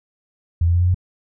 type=tone with pitch steps; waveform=sine; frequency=84.1 / 85.77 / 87.47 / 89.2 / 90.97 Hz; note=E2 / F2 / F2 / F2 / F#2; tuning=+35 / -31 / +3 / +37 / -29 cents; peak=-13 dBFS; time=0.61-0.945 s; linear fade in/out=5 ms; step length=67 ms; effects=none